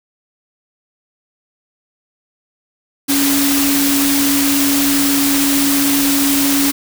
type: tone in noise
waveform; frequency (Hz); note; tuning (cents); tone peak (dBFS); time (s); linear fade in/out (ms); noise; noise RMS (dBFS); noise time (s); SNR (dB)
sine; 280; C#4; +18; -14; 3.08-6.72; 20; white; -17; 3.08-6.72; 0
effects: none